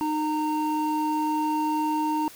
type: tone pair together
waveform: triangle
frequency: 307.1 / 921 Hz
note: D#4 / A#5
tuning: -23 / -21 cents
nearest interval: octave + perfect fifth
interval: 1902 cents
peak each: -24 dBFS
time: 0.01-2.28 s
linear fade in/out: 0 ms
effects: white hiss -47 dBFS RMS until 2.35 s